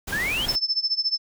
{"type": "noise", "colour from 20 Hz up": "pink", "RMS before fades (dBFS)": -32, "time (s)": [0.07, 0.56], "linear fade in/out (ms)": 10}
{"type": "exponential sweep", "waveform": "sine", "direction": "up", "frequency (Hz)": [1568, 3322], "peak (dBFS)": -23, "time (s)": [0.12, 0.46], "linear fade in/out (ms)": 10}
{"type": "tone with tremolo", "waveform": "sine", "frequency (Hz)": 5274, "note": "E8", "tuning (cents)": 0, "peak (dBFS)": -18, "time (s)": [0.48, 1.18], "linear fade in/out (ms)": 10, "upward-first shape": "sine", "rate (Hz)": 14, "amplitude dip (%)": 90}
{"effects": []}